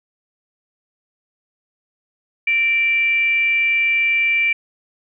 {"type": "tone with frequency modulation", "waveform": "sine", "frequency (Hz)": 2344, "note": "D7", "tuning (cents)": -4, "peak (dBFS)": -14, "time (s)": [2.47, 4.53], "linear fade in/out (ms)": 5, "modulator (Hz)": 509, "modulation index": 0.28, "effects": []}